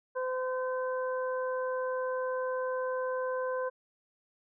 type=harmonic tone; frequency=512 Hz; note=C5; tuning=38 cents flat; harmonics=1 / 2 / 3; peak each=-31 / -37 / -41 dBFS; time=0.15-3.7 s; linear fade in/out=20 ms; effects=none